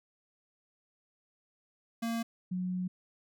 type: tone pair in turn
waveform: square / sine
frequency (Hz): 230 / 182.44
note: A#3 / F#3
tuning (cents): -23 / -24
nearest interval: major third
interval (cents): 401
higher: first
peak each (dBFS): -32 / -31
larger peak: second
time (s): 2.02-2.23 / 2.51-2.88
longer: second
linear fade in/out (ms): 10
effects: none